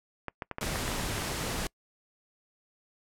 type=clicks; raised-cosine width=0.5 ms; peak=-19 dBFS; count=11; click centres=0.283 / 0.422 / 0.513 / 0.584 / 0.63 / 0.758 / 0.879 / 0.917 / 0.998 / 1.181 / 1.22 s
type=noise; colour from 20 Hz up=pink; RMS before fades=-33 dBFS; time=0.61-1.67 s; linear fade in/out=0 ms
effects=noise-tail reverb RT60 0.1 s tail -26 dB re dry + low-pass 12000 Hz 12 dB/octave